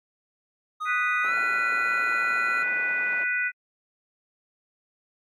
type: tone with pitch glide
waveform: triangle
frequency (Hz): 1244.5 to 1365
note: D#6 to F6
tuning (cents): 0 to -40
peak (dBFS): -26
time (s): 0.8-2.64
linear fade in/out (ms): 20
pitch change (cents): +160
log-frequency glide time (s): 1.23-1.34
type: harmonic tone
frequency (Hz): 493.9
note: B4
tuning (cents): 0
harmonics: 3 / 4 / 5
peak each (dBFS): -26 / -28 / -30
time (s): 0.85-3.52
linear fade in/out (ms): 50
type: band-pass noise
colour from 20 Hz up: pink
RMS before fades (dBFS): -43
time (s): 1.24-3.24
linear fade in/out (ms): 5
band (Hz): 460 to 1300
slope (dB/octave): 12
effects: AAC 64 kbps